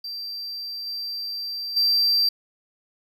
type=tone with level steps; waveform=triangle; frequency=4699 Hz; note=D8; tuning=in tune; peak=-29 / -27 / -16 dBFS; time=0.04-2.29 s; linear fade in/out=5 ms; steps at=0.86 / 1.76 s; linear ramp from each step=10 ms; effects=none